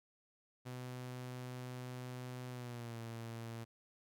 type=tone with pitch glide; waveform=sawtooth; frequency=125.7 to 115.27 Hz; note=B2 to A#2; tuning=+31 to -19 cents; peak=-40 dBFS; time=0.65-3.65 s; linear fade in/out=20 ms; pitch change=-150 cents; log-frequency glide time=2.5-2.98 s; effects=none